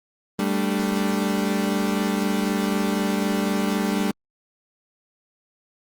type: chord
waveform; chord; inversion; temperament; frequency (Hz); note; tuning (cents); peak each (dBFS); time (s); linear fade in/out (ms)
35% pulse; G suspended second; none; equal; 196 / 220 / 293.7; G3 / A3 / D4; 0 / 0 / 0; -22 / -24 / -26; 0.39-4.11; 2
effects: Opus 32 kbps